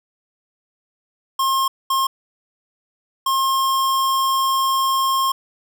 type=tone bursts at uneven times; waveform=square; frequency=1070 Hz; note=C6; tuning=38 cents sharp; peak=-17 dBFS; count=3; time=1.39-1.68 / 1.9-2.07 / 3.26-5.32 s; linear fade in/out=5 ms; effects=none